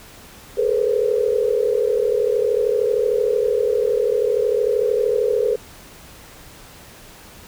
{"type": "tone cluster", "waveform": "sine", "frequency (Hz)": [419.6, 452.5, 493, 542], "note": ["G#4", "A4", "B4", "C#5"], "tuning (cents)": [18, 48, -3, -39], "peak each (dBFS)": [-20, -22, -20, -28], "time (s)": [0.57, 5.56], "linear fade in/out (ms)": 10, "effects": ["pink hiss -43 dBFS RMS until 7.47 s"]}